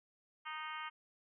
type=harmonic tone; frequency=310 Hz; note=D#4; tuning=6 cents flat; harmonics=3 / 4 / 5 / 6 / 7 / 8 / 9 / 10; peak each=-48 / -45 / -50 / -52 / -49 / -56 / -54 / -53 dBFS; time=0.45-0.9 s; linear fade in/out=20 ms; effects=none